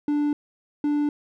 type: tone pair in turn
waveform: triangle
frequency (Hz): 293.7 / 293.7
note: D4 / D4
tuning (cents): 0 / 0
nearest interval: unison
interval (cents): 0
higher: neither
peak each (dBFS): -18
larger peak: neither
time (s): 0.08-0.33 / 0.84-1.09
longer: neither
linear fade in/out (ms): 2
effects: none